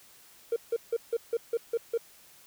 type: tone bursts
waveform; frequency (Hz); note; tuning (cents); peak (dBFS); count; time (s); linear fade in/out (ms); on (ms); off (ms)
triangle; 463; A#4; -12; -21; 8; 0.52-1.976; 5; 42; 160
effects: tanh soft clip ceiling -21 dBFS + white hiss -56 dBFS RMS until 2.46 s